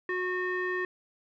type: tone with low-pass filter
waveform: square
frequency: 365.1 Hz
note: F#4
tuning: 23 cents flat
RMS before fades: -31 dBFS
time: 0.09-0.85 s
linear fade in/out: 2 ms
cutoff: 1900 Hz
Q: 5.1
effects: none